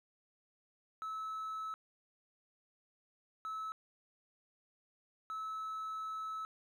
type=tone bursts at uneven times; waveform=triangle; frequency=1300 Hz; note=E6; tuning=24 cents flat; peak=-36 dBFS; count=3; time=1.02-1.74 / 3.45-3.72 / 5.3-6.45 s; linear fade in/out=0 ms; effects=tanh soft clip ceiling -33 dBFS